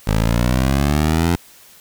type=exponential sweep; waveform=15% pulse; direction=up; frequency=52.1 to 87.31 Hz; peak=-8 dBFS; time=0.07-1.36 s; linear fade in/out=5 ms; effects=white hiss -46 dBFS RMS until 1.8 s